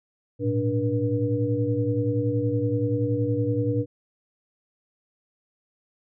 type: tone cluster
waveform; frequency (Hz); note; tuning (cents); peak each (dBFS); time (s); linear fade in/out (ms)
sine; 108.7 / 119.3 / 292.6 / 480.3; A2 / A#2 / D4 / B4; -21 / +41 / -6 / -48; -27; 0.39-3.86; 50
effects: none